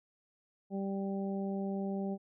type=harmonic tone; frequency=195.8 Hz; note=G3; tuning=2 cents flat; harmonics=1 / 2 / 3 / 4; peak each=-34 / -40 / -44 / -46 dBFS; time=0.7-2.18 s; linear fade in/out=50 ms; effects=none

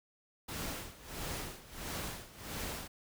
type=noise with tremolo; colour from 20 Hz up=pink; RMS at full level=-39 dBFS; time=0.48-2.88 s; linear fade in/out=10 ms; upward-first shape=sine; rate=1.5 Hz; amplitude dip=85%; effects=none

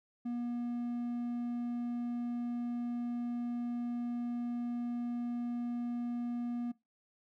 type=tone; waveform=triangle; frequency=240 Hz; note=B3; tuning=49 cents flat; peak=-32 dBFS; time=0.25-6.72 s; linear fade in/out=10 ms; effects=noise-tail reverb RT60 0.2 s tail -20 dB re dry

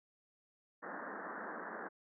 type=band-pass noise; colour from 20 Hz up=white; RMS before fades=-45 dBFS; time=0.82-1.89 s; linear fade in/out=20 ms; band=180 to 1800 Hz; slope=96 dB/octave; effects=none

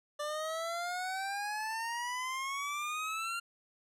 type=exponential sweep; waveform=25% pulse; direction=up; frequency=587.3 to 1395 Hz; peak=-31 dBFS; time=0.19-3.4 s; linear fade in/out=10 ms; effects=low-pass 11000 Hz 12 dB/octave

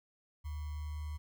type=tone with sample-and-hold; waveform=sine; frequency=75.4 Hz; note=D2; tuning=46 cents sharp; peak=-37 dBFS; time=0.44-1.18 s; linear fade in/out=20 ms; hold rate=1050 Hz; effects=none

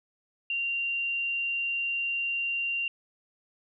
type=tone; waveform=sine; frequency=2770 Hz; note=F7; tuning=15 cents flat; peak=-27 dBFS; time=0.5-2.88 s; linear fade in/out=2 ms; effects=none

